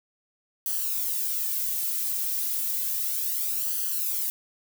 violet noise with flanger, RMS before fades -28 dBFS, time 0.66-4.3 s, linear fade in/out 0 ms, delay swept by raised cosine 0.65 to 2.55 ms, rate 0.32 Hz, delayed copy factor +0.75, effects none

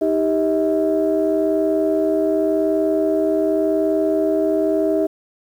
sine tone cluster, 313.9 / 394.8 / 639 Hz, D#4 / G4 / D#5, +15 / +12 / +46 cents, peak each -19 dBFS, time 0.01-5.07 s, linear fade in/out 10 ms, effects tanh soft clip ceiling -8 dBFS + 8-bit

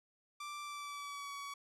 sawtooth tone with pitch glide, 1174.7 to 1130.1 Hz, D6 to C#6, 0 to +33 cents, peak -39 dBFS, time 0.4-1.54 s, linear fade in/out 5 ms, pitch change -67 cents, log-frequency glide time 0.62-1.33 s, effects low-pass 10000 Hz 12 dB/octave

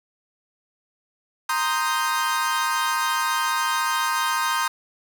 40% pulse chord, C minor seventh, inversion third, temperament equal, 932.3 / 1046.5 / 1244.5 / 1568 Hz, Bb5 / C6 / Eb6 / G6, 0 / 0 / 0 / 0 cents, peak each -26 dBFS, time 1.49-4.68 s, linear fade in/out 5 ms, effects none

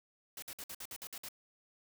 white noise bursts, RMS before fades -45 dBFS, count 9, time 0.37-1.287 s, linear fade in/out 2 ms, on 53 ms, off 55 ms, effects none

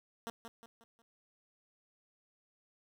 10% pulse tone with echo, 230 Hz, A#3, 23 cents flat, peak -31 dBFS, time 0.27-0.3 s, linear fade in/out 0 ms, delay 180 ms, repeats 4, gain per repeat -7 dB, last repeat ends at 1.02 s, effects none

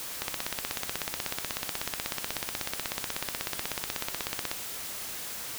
click train, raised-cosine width 0.2 ms, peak -12 dBFS, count 71, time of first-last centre 0.22-4.514 s, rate 16.3 Hz, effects white hiss -38 dBFS RMS until 5.58 s

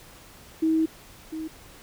sine tone pair in turn, 320 / 317.1 Hz, D#4 / D#4, +49 / +33 cents, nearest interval unison, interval 16 cents, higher first, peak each -19 / -30 dBFS, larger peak first, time 0.62-0.86 / 1.32-1.48 s, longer first, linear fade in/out 10 ms, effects pink hiss -49 dBFS RMS until 1.82 s

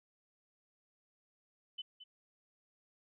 sine tone with echo, 3017 Hz, F#7, 33 cents sharp, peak -39 dBFS, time 1.78-1.82 s, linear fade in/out 10 ms, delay 220 ms, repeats 1, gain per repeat -11 dB, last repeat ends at 2.04 s, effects none

